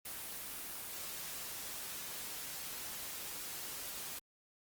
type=noise; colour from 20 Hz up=white; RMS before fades=-44 dBFS; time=0.05-4.19 s; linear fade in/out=5 ms; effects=Opus 24 kbps